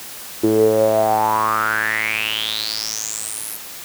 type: tone with band-pass filter sweep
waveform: sawtooth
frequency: 109 Hz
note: A2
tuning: 16 cents flat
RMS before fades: -19 dBFS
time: 0.43-3.57 s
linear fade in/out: 10 ms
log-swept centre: 350 to 12000 Hz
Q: 8.7
effects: white hiss -34 dBFS RMS until 3.84 s + high-pass 60 Hz 12 dB/octave